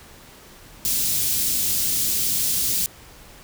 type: band-stop noise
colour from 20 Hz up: white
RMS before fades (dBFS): -22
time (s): 0.85-2.86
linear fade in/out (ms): 0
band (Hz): 240 to 4100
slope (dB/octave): 12
effects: pink hiss -46 dBFS RMS until 3.43 s